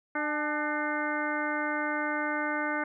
harmonic tone with a mistuned harmonic, 300 Hz, D4, 37 cents sharp, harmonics 1 / 2 / 3 / 4 / 5 / 6 / 7, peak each -34 / -36 / -36 / -37 / -33 / -39 / -37 dBFS, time 0.15-2.84 s, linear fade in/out 5 ms, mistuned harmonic 3, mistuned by -49 cents, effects none

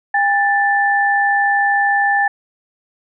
sine tone pair together, 806.5 / 1760 Hz, G5 / A6, +49 / 0 cents, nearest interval octave + major second, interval 1351 cents, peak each -15 dBFS, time 0.14-2.28 s, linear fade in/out 5 ms, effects none

